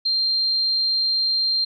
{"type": "tone", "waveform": "sine", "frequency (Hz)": 4176, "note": "C8", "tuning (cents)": -4, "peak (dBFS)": -18, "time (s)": [0.05, 1.65], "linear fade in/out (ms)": 10, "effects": []}